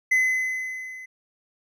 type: tone with level ramp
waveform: triangle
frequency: 2032 Hz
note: B6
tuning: 49 cents sharp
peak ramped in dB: -14 to -36 dBFS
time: 0.11-1.06 s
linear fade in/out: 10 ms
effects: none

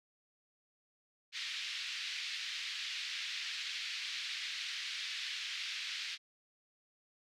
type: band-pass noise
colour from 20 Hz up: white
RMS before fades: -41 dBFS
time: 1.32-6.18 s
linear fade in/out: 50 ms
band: 1900 to 4400 Hz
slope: 24 dB/octave
effects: none

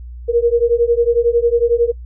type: beating tone pair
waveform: sine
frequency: 466.2 / 477.2 Hz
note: A#4 / A#4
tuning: 0 / +41 cents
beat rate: 11 Hz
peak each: -14 dBFS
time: 0.28-1.92 s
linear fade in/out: 20 ms
effects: noise-tail reverb RT60 0.1 s tail -25 dB re dry + added 60 Hz sine -29 dBFS peak until 2.05 s

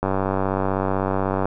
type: click train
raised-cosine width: 1 ms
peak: -8 dBFS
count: 138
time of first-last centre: 0.03-1.456 s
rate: 96.1 Hz
effects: none

